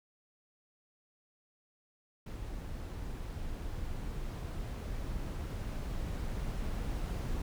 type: noise with level ramp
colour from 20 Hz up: brown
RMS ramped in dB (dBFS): -41 to -35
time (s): 2.26-7.42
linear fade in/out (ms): 5
effects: none